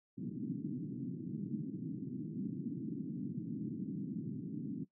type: band-pass noise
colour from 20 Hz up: white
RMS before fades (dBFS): -41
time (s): 0.17-4.85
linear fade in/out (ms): 20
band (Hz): 130 to 300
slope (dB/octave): 48
effects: noise-tail reverb RT60 0.1 s tail -18 dB re dry